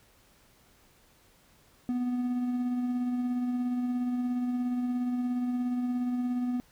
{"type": "tone with tremolo", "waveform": "triangle", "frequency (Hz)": 246.9, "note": "B3", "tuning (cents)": 0, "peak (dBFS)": -24, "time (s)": [1.89, 6.6], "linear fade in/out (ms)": 0, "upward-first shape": "sine", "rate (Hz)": 17, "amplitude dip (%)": 30, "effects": ["pink hiss -62 dBFS RMS until 6.71 s"]}